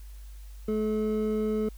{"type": "tone pair together", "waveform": "triangle", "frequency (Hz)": [215, 430.5], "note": ["A3", "A4"], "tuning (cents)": [-40, -38], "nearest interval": "octave", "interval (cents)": 1202, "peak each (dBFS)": -26, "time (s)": [0.68, 1.69], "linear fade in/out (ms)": 5, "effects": ["added 50 Hz sine -41 dBFS peak until 1.77 s", "white hiss -59 dBFS RMS until 1.77 s"]}